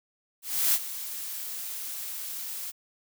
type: noise with ADSR envelope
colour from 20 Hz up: blue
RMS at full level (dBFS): -22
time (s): 0.42-2.72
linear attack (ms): 320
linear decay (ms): 42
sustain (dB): -14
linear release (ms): 23
effects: none